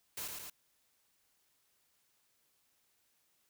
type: noise with echo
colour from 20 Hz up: white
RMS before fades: -41 dBFS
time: 0.17-0.28 s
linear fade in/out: 5 ms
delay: 110 ms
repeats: 2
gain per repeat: -3 dB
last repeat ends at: 0.5 s
effects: white hiss -75 dBFS RMS until 3.49 s